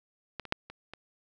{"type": "clicks", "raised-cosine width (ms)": 0.3, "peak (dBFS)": [-20, -27, -10, -28, -26], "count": 5, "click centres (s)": [0.397, 0.453, 0.524, 0.7, 0.936], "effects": []}